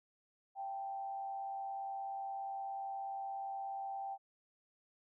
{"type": "tone with frequency modulation", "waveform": "sine", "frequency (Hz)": 784, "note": "G5", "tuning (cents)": 0, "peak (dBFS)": -39, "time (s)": [0.55, 4.18], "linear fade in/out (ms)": 50, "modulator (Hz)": 96.9, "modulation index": 0.42, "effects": []}